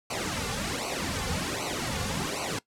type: noise with flanger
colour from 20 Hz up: pink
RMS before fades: -31 dBFS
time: 0.1-2.59 s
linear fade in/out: 5 ms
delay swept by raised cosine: 0.57 to 3.17 ms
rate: 1.3 Hz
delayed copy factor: -0.95
effects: noise-tail reverb RT60 0.1 s tail -20 dB re dry + low-pass 9000 Hz 12 dB/octave